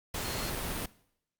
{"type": "tone in noise", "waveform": "sine", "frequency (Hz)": 4256, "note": "C8", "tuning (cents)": 29, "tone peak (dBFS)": -43, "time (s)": [0.24, 0.51], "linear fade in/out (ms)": 5, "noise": "pink", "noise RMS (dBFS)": -35, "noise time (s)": [0.14, 0.86], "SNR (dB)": -11, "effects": ["noise-tail reverb RT60 0.7 s tail -20 dB re dry", "Opus 48 kbps"]}